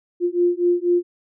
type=beating tone pair; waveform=sine; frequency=349.2 / 353.3 Hz; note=F4 / F4; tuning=0 / +20 cents; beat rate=4.1 Hz; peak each=-19 dBFS; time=0.2-1.03 s; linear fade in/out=50 ms; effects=none